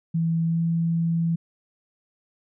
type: tone with pitch glide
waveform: sine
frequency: 164.81 to 166.53 Hz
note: E3 to E3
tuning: 0 to +18 cents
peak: -20 dBFS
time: 0.14-1.36 s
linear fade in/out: 10 ms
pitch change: +18 cents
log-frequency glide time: 0.45-0.61 s
effects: none